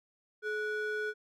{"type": "ring-modulated tone", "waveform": "triangle", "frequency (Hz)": 949, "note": "A#5", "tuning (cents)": 31, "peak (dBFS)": -27, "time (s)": [0.42, 1.14], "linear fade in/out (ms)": 50, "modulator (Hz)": 523, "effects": []}